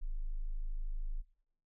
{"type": "tone", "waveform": "sine", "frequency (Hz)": 26.4, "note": "G#0", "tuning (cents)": 29, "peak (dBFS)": -34, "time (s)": [0.01, 1.22], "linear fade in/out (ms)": 20, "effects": ["noise-tail reverb RT60 0.7 s tail -18 dB re dry"]}